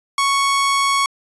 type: tone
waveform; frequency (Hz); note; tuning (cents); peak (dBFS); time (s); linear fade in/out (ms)
sawtooth; 1108.7; C#6; 0; -11; 0.18-1.06; 2
effects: resampled to 24000 Hz